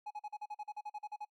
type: tone bursts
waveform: triangle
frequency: 839 Hz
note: G#5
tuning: 17 cents sharp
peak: -37 dBFS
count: 14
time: 0.06-1.251 s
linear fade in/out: 10 ms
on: 47 ms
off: 41 ms
effects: noise-tail reverb RT60 0.1 s tail -23 dB re dry + MP3 64 kbps